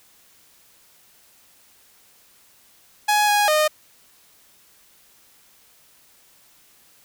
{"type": "tone with pitch steps", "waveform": "sawtooth", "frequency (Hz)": [837, 827, 613], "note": ["G#5", "G#5", "D#5"], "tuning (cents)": [13, -8, -26], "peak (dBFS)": -12, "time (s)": [3.08, 3.68], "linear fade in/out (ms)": 10, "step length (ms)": 200, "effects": ["white hiss -55 dBFS RMS until 7.04 s"]}